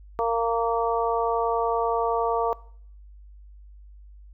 harmonic tone, 230.6 Hz, A#3, 19 cents flat, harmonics 2 / 3 / 4 / 5, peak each -25 / -27 / -28 / -29 dBFS, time 0.19-2.53 s, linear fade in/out 0 ms, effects noise-tail reverb RT60 0.6 s tail -21 dB re dry + added 50 Hz sine -44 dBFS peak until 4.33 s

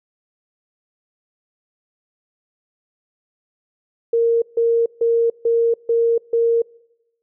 sine tone bursts, 463.5 Hz, A#4, 10 cents flat, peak -13 dBFS, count 6, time 4.13-6.62 s, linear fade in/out 5 ms, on 290 ms, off 150 ms, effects noise-tail reverb RT60 0.9 s tail -24 dB re dry

